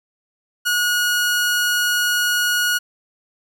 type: tone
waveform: sawtooth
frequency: 1450 Hz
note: F#6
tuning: 35 cents flat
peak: -13 dBFS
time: 0.65-2.79 s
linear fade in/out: 20 ms
effects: none